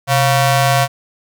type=ring-modulated tone; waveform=sawtooth; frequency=414.9 Hz; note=G#4; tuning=2 cents flat; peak=-4 dBFS; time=0.07-0.88 s; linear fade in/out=50 ms; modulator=286 Hz; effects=none